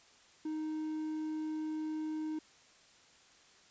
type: tone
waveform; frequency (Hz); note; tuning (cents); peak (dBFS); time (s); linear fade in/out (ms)
triangle; 311.1; D#4; 0; -33; 0.45-2.39; 5
effects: white hiss -62 dBFS RMS until 3.7 s + resampled to 16000 Hz